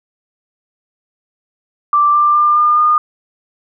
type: tone with pitch steps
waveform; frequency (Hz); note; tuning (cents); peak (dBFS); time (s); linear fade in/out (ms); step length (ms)
sine; 1174.7 / 1185.6 / 1196.6 / 1207.7 / 1218.9; D6 / D6 / D6 / D6 / D#6; 0 / +16 / +32 / +48 / -36; -8; 1.93-2.98; 2; 210
effects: none